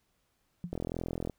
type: tone with exponential decay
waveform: sine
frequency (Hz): 174.61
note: F3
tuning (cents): 0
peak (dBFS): -30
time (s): 0.64-0.76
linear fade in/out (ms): 0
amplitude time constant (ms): 24
type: click train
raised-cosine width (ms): 2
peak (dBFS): -21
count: 25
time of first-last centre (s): 0.73-1.297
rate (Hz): 42.3
effects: pink hiss -75 dBFS RMS until 1.38 s